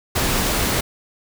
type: noise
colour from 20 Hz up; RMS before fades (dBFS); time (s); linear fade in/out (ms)
pink; -20; 0.15-0.81; 10
effects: none